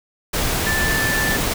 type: tone in noise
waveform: sine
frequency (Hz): 1760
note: A6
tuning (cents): 0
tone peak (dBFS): -20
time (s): 0.66-1.37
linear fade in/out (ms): 10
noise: pink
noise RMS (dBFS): -21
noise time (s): 0.33-1.54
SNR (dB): -2
effects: none